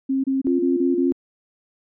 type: tone bursts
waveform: sine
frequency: 268 Hz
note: C4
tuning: 42 cents sharp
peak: -18 dBFS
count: 6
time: 0.09-1.125 s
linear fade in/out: 10 ms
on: 150 ms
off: 27 ms
type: tone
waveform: sine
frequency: 349.2 Hz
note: F4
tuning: in tune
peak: -20 dBFS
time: 0.47-1.12 s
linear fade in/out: 0 ms
effects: none